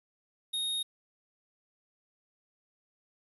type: tone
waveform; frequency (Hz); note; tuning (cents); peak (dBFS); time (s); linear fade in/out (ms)
square; 3724; A#7; -2; -31; 0.53-0.83; 10
effects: resampled to 32000 Hz + 10-bit